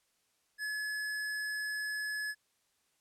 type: tone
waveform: square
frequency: 1705 Hz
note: G#6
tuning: 45 cents sharp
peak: -35 dBFS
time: 0.58-2.35 s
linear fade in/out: 50 ms
effects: white hiss -75 dBFS RMS until 3 s + low-pass 11000 Hz 12 dB/octave